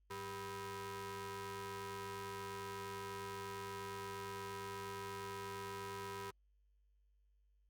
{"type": "ring-modulated tone", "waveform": "sawtooth", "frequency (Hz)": 293.7, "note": "D4", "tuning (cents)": 0, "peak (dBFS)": -37, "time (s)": [0.1, 6.31], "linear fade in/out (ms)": 10, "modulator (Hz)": 690, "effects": ["added 50 Hz sine -70 dBFS peak until 7.69 s", "Opus 48 kbps"]}